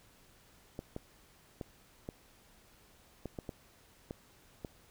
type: clicks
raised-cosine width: 2 ms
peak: -26 dBFS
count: 9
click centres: 0.791 / 0.964 / 1.612 / 2.089 / 3.257 / 3.388 / 3.492 / 4.109 / 4.648 s
effects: pink hiss -63 dBFS RMS until 4.9 s